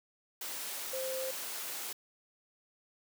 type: tone in noise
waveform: sine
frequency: 523.3 Hz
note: C5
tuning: in tune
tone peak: -35 dBFS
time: 0.93-1.31 s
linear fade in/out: 5 ms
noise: white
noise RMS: -40 dBFS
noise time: 0.41-1.93 s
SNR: +2 dB
effects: high-pass 300 Hz 12 dB/octave